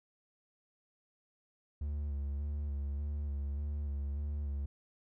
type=tone with vibrato; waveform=triangle; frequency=71.8 Hz; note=D2; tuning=39 cents flat; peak=-32 dBFS; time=1.81-4.66 s; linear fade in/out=5 ms; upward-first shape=square; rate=1.7 Hz; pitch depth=32 cents each way; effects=none